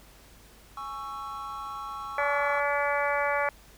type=chord; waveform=triangle; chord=C# minor; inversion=second; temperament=just; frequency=831.5 / 1108.7 / 1330.5 Hz; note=G#5 / C#6 / E6; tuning=+2 / 0 / +16 cents; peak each=-40 / -35 / -38 dBFS; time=0.77-2.6 s; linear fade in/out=2 ms
type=harmonic tone; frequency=286.8 Hz; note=D4; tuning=41 cents flat; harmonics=2 / 3 / 4 / 5 / 6 / 7 / 8; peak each=-29 / -31 / -32 / -33 / -34 / -34 / -35 dBFS; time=2.18-3.49 s; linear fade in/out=2 ms
effects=added 50 Hz sine -55 dBFS peak until 3.77 s + pink hiss -55 dBFS RMS until 3.77 s